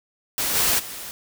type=noise with level steps; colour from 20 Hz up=white; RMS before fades=-24 / -20 / -35 dBFS; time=0.38-1.11 s; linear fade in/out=0 ms; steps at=0.54 / 0.78 s; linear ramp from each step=20 ms; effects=none